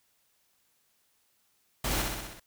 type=noise with echo; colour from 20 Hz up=pink; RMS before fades=-31 dBFS; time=1.84-2.02 s; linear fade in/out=5 ms; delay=63 ms; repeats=6; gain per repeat=-3 dB; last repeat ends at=2.398 s; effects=white hiss -71 dBFS RMS until 2.46 s